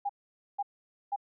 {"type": "tone bursts", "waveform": "sine", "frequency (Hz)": 808, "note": "G#5", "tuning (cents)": -48, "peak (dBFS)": -28, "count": 3, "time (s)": [0.05, 1.162], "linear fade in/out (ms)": 10, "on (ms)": 44, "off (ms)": 490, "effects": []}